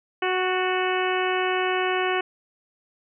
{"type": "harmonic tone with a mistuned harmonic", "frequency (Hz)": 370, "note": "F#4", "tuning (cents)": 0, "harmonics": [1, 2, 3, 4, 5, 6, 7, 8], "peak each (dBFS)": [-25, -28, -30, -31, -32, -33, -33, -34], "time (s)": [0.22, 2.21], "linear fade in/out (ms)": 5, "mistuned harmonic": 5, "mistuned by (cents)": -31, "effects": []}